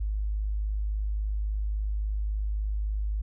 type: tone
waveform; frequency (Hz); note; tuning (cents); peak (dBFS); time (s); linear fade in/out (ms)
sine; 51.8; G#1; -4; -26; 0-3.22; 10
effects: none